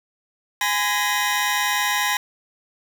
20% pulse tone cluster, 829 / 1016 / 1883 Hz, G#5 / B5 / A#6, -3 / +49 / +17 cents, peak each -19 dBFS, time 0.61-2.17 s, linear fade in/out 2 ms, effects none

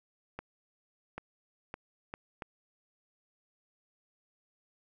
accelerating click train, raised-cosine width 0.5 ms, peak -24 dBFS, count 5, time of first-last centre 0.39-2.422 s, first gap 790 ms, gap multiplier 0.71, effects none

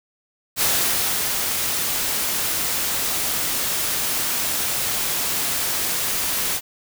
white noise with ADSR envelope, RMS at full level -19 dBFS, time 0.56-6.61 s, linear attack 53 ms, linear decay 620 ms, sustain -4 dB, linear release 51 ms, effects none

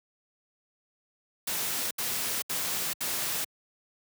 white noise bursts, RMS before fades -31 dBFS, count 4, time 1.47-3.446 s, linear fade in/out 5 ms, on 440 ms, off 72 ms, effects high-pass 100 Hz 12 dB/octave

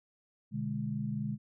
sine chord, G# diminished, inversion first, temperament equal with one note detuned, 123.47 / 147.6 / 207.7 Hz, B2 / D3 / G#3, 0 / +9 / 0 cents, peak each -38 / -37 / -35 dBFS, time 0.51-1.38 s, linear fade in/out 50 ms, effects none

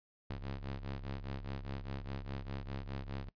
sawtooth ring-modulated tone, 68.5 Hz, C#2, 20 cents flat, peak -33 dBFS, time 0.3-3.29 s, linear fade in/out 0 ms, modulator 31.8 Hz, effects noise-tail reverb RT60 0.1 s tail -21 dB re dry + resampled to 11025 Hz

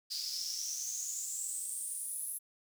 pink noise with high-pass filter sweep, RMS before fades -39 dBFS, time 0.1-2.39 s, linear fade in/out 20 ms, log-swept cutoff 4700 to 11000 Hz, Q 9.7, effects none

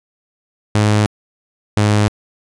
sawtooth tone pair in turn, 105.5 / 104.71 Hz, G#2 / G#2, +28 / +15 cents, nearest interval unison, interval 13 cents, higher first, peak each -7 dBFS, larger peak neither, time 0.75-1.06 / 1.77-2.08 s, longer neither, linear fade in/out 0 ms, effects resampled to 22050 Hz

